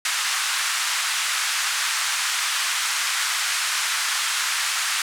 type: band-pass noise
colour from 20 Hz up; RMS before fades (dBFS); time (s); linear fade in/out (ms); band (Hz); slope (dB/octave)
pink; -24; 0.05-5.02; 2; 1200 to 10000; 24
effects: none